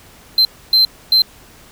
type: tone bursts at uneven times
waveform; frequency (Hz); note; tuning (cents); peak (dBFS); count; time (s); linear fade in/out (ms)
triangle; 4107; C8; -33; -7; 3; 0.38-0.45 / 0.73-0.85 / 1.12-1.22; 2
effects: pink hiss -44 dBFS RMS until 1.71 s